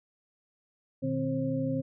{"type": "tone cluster", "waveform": "sine", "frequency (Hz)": [121.3, 153.4, 262.7, 534], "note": ["B2", "D#3", "C4", "C5"], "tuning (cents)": [-31, -24, 7, 35], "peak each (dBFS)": [-36, -34, -30, -34], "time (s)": [1.02, 1.82], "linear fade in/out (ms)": 20, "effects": []}